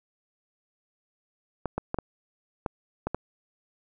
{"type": "clicks", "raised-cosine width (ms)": 1, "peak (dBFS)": -14, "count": 7, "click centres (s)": [1.657, 1.78, 1.944, 1.987, 2.662, 3.07, 3.146], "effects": []}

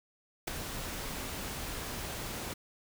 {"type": "noise with ADSR envelope", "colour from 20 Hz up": "pink", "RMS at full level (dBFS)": -32, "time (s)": [0.47, 2.54], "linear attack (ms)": 8, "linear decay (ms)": 10, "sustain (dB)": -7, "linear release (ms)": 12, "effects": []}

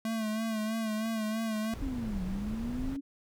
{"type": "tone with vibrato", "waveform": "square", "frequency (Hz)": 220, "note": "A3", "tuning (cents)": 0, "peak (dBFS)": -31, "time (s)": [0.05, 1.74], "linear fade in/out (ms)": 2, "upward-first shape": "sine", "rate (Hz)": 3.1, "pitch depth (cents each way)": 46}
{"type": "clicks", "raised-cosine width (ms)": 0.5, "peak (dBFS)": -36, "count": 4, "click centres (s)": [1.059, 1.564, 1.648, 1.734]}
{"type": "noise", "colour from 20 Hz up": "brown", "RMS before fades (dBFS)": -38, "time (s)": [1.73, 2.97], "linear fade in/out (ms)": 10}
{"type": "linear two-way sweep", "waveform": "sine", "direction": "down then up", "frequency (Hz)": [281.4, 180.3, 281.4], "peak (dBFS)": -33, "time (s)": [1.81, 3.01], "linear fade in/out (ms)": 20, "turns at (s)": 2.23}
{"effects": []}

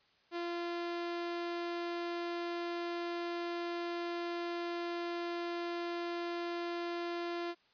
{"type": "tone", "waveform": "sawtooth", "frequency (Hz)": 344.6, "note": "F4", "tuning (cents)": -23, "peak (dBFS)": -32, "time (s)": [0.31, 7.55], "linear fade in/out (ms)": 50, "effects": ["white hiss -69 dBFS RMS until 7.73 s", "resampled to 11025 Hz"]}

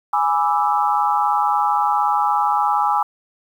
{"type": "chord", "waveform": "sine", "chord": "E dominant seventh", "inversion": "first", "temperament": "equal", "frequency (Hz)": [830.6, 987.8, 1174.7, 1318.5], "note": ["G#5", "B5", "D6", "E6"], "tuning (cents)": [0, 0, 0, 0], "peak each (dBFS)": [-18, -22, -22, -23], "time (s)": [0.13, 3.03], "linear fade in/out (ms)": 5, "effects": ["8-bit"]}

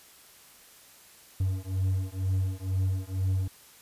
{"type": "beating tone pair", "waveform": "triangle", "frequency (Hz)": [93.5, 95.6], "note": ["F#2", "G2"], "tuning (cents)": [19, -43], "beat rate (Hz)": 2.1, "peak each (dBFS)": -27, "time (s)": [1.4, 3.48], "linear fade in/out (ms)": 5, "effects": ["white hiss -54 dBFS RMS until 3.81 s", "resampled to 32000 Hz"]}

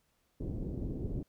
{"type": "low-pass noise", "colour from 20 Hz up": "pink", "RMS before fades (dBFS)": -37, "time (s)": [0.4, 1.23], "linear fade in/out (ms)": 5, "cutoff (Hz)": 410, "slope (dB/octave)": 24, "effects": ["pink hiss -75 dBFS RMS until 1.28 s"]}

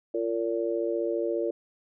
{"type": "harmonic tone", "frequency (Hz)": 114.6, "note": "A#2", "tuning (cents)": -29, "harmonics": [3, 4, 5], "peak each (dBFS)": [-29, -30, -31], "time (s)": [0.14, 1.51], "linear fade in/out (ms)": 5, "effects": []}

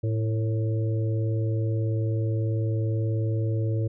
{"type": "harmonic tone with a mistuned harmonic", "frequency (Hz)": 110.2, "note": "A2", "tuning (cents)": 3, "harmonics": [1, 3, 4, 5], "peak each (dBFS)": [-23, -34, -36, -38], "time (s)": [0.03, 3.88], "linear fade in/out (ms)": 10, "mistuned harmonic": 4, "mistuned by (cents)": 38, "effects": []}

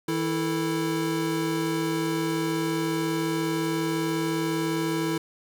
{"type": "tone cluster", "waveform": "square", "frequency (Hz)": [160.6, 327.5, 441.9], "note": ["E3", "E4", "A4"], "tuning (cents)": [-45, -11, 7], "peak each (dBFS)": [-32, -27, -33], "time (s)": [0.08, 5.18], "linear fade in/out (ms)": 5, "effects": []}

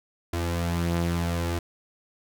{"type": "tone pair together", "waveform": "sawtooth", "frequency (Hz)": [85.44, 170.1], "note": ["F2", "F3"], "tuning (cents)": [-37, -45], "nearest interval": "octave", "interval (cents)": 1192, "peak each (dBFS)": [-22, -26], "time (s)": [0.33, 1.59], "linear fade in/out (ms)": 5, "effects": []}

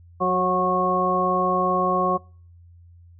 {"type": "harmonic tone with a mistuned harmonic", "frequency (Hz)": 182.5, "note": "F#3", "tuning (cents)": -24, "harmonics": [1, 2, 3, 4, 6], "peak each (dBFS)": [-27, -26, -26, -26, -22], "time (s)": [0.2, 2.18], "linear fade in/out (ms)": 20, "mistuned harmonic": 2, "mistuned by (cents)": 17, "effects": ["noise-tail reverb RT60 0.5 s tail -26 dB re dry", "added 86 Hz sine -46 dBFS peak until 3.19 s"]}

